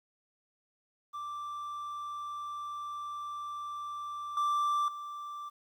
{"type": "tone with level steps", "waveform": "triangle", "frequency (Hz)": 1174.7, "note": "D6", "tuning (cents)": 0, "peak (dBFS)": [-35, -25, -37], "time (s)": [1.13, 5.5], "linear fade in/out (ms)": 20, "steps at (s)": [4.37, 4.88], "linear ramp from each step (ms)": 2, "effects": ["11-bit"]}